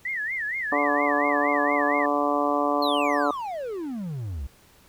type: tone with vibrato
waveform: sine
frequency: 1900 Hz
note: A#6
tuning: 33 cents sharp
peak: -26 dBFS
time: 0.05-2.06 s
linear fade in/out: 5 ms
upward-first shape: sine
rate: 4.3 Hz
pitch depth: 210 cents each way
type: harmonic tone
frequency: 145 Hz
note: D3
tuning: 22 cents flat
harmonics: 2 / 3 / 4 / 5 / 6 / 7 / 8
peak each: -27 / -31 / -27 / -28 / -33 / -29 / -28 dBFS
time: 0.72-3.31 s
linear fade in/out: 2 ms
type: exponential sweep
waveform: triangle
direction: down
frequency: 4339 to 61.6 Hz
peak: -27 dBFS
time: 2.82-4.47 s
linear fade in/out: 5 ms
effects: pink hiss -56 dBFS RMS until 4.88 s